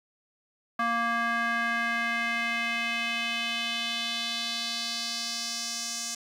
square tone with band-pass filter sweep, 233.1 Hz, A#3, in tune, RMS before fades -30 dBFS, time 0.79-6.15 s, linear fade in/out 5 ms, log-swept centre 1300 to 6400 Hz, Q 2.5, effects 10-bit

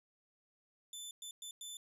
20% pulse tone bursts at uneven times, 3520 Hz, A7, in tune, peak -39 dBFS, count 4, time 0.93-1.11 / 1.22-1.31 / 1.42-1.51 / 1.61-1.77 s, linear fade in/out 2 ms, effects none

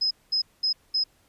sine tone bursts, 5090 Hz, D#8, 39 cents sharp, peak -21 dBFS, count 4, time 0.01-1.04 s, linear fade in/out 10 ms, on 100 ms, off 210 ms, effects pink hiss -63 dBFS RMS until 1.28 s + resampled to 32000 Hz

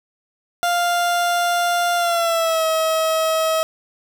30% pulse tone with pitch glide, 698.5 to 640.5 Hz, F5 to E5, 0 to -50 cents, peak -14 dBFS, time 0.63-3.63 s, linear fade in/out 0 ms, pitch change -150 cents, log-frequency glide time 1.96-2.65 s, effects none

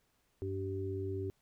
harmonic tone, 96.3 Hz, G2, 30 cents flat, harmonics 1 / 3 / 4, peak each -38 / -44 / -38 dBFS, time 0.42-1.3 s, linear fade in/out 0 ms, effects pink hiss -75 dBFS RMS until 1.41 s

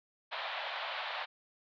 pink band-pass noise, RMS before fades -39 dBFS, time 0.31-1.26 s, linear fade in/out 20 ms, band 610 to 4000 Hz, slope 48 dB/octave, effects none

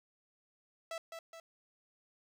sawtooth tone with echo, 659.3 Hz, E5, in tune, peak -35 dBFS, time 0.91-0.98 s, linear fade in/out 2 ms, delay 210 ms, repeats 2, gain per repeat -5 dB, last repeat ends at 1.4 s, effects low-pass 9000 Hz 12 dB/octave + 11-bit

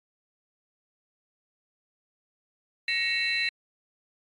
sine tone cluster, 1879 / 2221 / 2679 / 4030 Hz, A#6 / C#7 / E7 / B7, +13 / +3 / +27 / +34 cents, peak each -29 dBFS, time 2.88-3.49 s, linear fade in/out 2 ms, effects tanh soft clip ceiling -17 dBFS + MP3 64 kbps

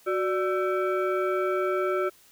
sine tone with frequency modulation, 370 Hz, F#4, in tune, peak -23 dBFS, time 0.06-2.1 s, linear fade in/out 20 ms, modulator 959 Hz, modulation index 1.1, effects white hiss -57 dBFS RMS until 2.31 s

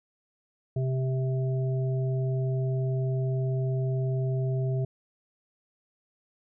harmonic tone, 130.81 Hz, C3, in tune, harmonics 1 / 3 / 5, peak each -25 / -35 / -39 dBFS, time 0.76-4.85 s, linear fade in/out 5 ms, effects none

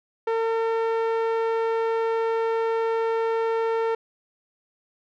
sawtooth tone with low-pass filter, 453.1 Hz, A#4, 49 cents flat, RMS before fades -24 dBFS, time 0.27-3.95 s, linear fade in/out 5 ms, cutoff 1600 Hz, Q 0.58, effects none

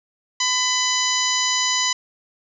harmonic tone with a mistuned harmonic, 1000 Hz, B5, 21 cents sharp, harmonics 1 / 2 / 3 / 4 / 5 / 6 / 7, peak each -26 / -26 / -26 / -26 / -26 / -26 / -26 dBFS, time 0.4-1.93 s, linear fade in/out 5 ms, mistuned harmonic 1, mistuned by +19 cents, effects none

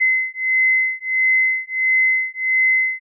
sine beating tone pair, 2049 / 2050.5 Hz, C7 / C7, -37 / -36 cents, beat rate 1.5 Hz, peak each -18 dBFS, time 0-3 s, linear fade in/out 20 ms, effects none

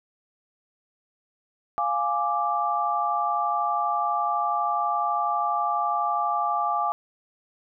sine chord, D diminished, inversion first, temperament equal, 698.5 / 830.6 / 1174.7 Hz, F5 / Ab5 / D6, 0 / 0 / 0 cents, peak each -28 / -27 / -25 dBFS, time 1.78-6.92 s, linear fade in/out 0 ms, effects none

